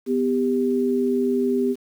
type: tone pair together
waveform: sine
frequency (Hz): 249.6 / 396.6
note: B3 / G4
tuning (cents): +19 / +20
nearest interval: minor sixth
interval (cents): 801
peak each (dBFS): -21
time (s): 0.06-1.76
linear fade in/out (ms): 50
effects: 8-bit